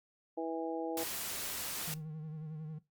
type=harmonic tone; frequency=163.6 Hz; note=E3; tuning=13 cents flat; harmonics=2 / 3 / 4 / 5; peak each=-38 / -39 / -42 / -42 dBFS; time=0.37-1.04 s; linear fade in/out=10 ms
type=noise; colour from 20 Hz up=white; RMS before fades=-39 dBFS; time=0.97-1.94 s; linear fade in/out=2 ms
type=tone with vibrato; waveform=triangle; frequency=155.56 Hz; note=D#3; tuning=in tune; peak=-38 dBFS; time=1.87-2.79 s; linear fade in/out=10 ms; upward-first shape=sine; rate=11 Hz; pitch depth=46 cents each way
effects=noise-tail reverb RT60 0.2 s tail -18 dB re dry + Opus 48 kbps